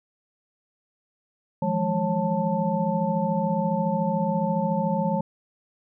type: tone cluster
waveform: sine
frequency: 162.6 / 176.8 / 209.7 / 545 / 884 Hz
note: E3 / F3 / G#3 / C#5 / A5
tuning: -23 / +22 / +17 / -29 / +8 cents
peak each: -31 / -27 / -27 / -28 / -28 dBFS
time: 1.62-5.21 s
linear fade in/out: 5 ms
effects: none